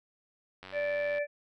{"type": "click train", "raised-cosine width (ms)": 0.3, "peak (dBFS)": -29, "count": 53, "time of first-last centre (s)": [0.63, 1.182], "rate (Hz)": 94.2}
{"type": "harmonic tone", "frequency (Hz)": 583, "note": "D5", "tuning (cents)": -13, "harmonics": [1, 3, 4], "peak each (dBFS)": [-29, -38, -40], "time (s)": [0.72, 1.27], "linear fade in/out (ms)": 50}
{"effects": []}